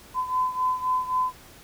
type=beating tone pair; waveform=sine; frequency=1015 / 1018.8 Hz; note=B5 / C6; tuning=+47 / -46 cents; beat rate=3.8 Hz; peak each=-24 / -28 dBFS; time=0.14-1.33 s; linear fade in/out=50 ms; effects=pink hiss -49 dBFS RMS until 1.63 s